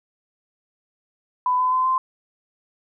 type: tone with pitch steps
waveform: sine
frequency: 1000 / 1012.8 / 1025.7 / 1038.9 Hz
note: B5 / B5 / C6 / C6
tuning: +21 / +43 / -35 / -13 cents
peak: -17 dBFS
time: 1.46-1.98 s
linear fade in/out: 2 ms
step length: 130 ms
effects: none